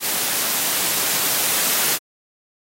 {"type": "noise with level ramp", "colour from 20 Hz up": "white", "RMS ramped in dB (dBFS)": [-22, -19], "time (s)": [0, 1.99], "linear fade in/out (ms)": 50, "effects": ["high-pass 150 Hz 12 dB/octave", "AAC 48 kbps"]}